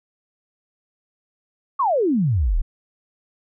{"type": "exponential sweep", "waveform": "sine", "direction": "down", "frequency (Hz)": [1179, 30.87], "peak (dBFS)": -16, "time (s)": [1.79, 2.62], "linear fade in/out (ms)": 10, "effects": []}